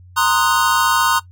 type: chord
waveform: square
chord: C half-diminished seventh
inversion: third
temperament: equal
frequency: 932.3 / 1046.5 / 1244.5 / 1480 Hz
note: Bb5 / C6 / Eb6 / Gb6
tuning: 0 / 0 / 0 / 0 cents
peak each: -20 dBFS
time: 0.16-1.2 s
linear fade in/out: 20 ms
effects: noise-tail reverb RT60 0.1 s tail -17 dB re dry + added 90 Hz sine -40 dBFS peak until 1.31 s